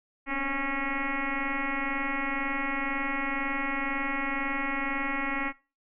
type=tone with frequency modulation; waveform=sine; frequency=1099 Hz; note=C#6; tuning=15 cents flat; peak=-27 dBFS; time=0.26-5.53 s; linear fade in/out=50 ms; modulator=272 Hz; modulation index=4.7; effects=noise-tail reverb RT60 0.3 s tail -20 dB re dry